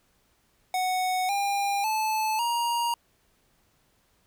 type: tone with pitch steps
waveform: square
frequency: 740 / 802.3 / 869.9 / 943.2 Hz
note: F#5 / G5 / A5 / A#5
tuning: 0 / +40 / -20 / +20 cents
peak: -25 dBFS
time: 0.74-2.94 s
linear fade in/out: 2 ms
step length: 550 ms
effects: pink hiss -67 dBFS RMS until 4.26 s